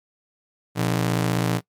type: ring-modulated tone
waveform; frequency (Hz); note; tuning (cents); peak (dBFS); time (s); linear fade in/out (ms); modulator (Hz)
sawtooth; 146.83; D3; 0; -13; 0.75-1.61; 50; 27.8
effects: noise-tail reverb RT60 0.1 s tail -22 dB re dry + MP3 96 kbps